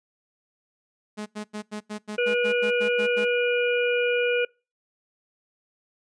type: tone bursts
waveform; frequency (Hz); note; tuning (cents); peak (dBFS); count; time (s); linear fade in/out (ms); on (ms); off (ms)
sawtooth; 211.2; G#3; +29; -27; 12; 1.17-3.254; 20; 93; 88
type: harmonic tone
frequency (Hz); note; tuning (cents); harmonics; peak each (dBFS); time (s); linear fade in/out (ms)
484.8; B4; -32; 1 / 3 / 5 / 6; -22 / -29 / -28 / -35; 2.18-4.45; 5
effects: noise-tail reverb RT60 0.3 s tail -26 dB re dry + resampled to 22050 Hz